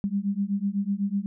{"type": "beating tone pair", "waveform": "sine", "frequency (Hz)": [196, 204], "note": ["G3", "G#3"], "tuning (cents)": [0, -31], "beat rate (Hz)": 8, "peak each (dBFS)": -27, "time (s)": [0.04, 1.26], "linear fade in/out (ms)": 0, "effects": []}